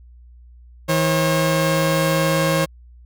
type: tone pair together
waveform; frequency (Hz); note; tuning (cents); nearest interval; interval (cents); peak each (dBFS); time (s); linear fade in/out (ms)
sawtooth; 160.5 / 539.9; E3 / C#5; -46 / -46; octave + major sixth; 2100; -15; 0.88-2.66; 20
effects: added 60 Hz sine -42 dBFS peak until 3.05 s